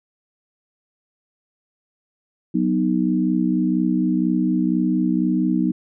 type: chord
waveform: sine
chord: B major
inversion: second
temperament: equal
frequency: 185 / 246.9 / 311.1 Hz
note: F#3 / B3 / D#4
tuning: 0 / 0 / 0 cents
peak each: -21 / -21 / -21 dBFS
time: 2.54-5.72 s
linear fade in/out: 10 ms
effects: none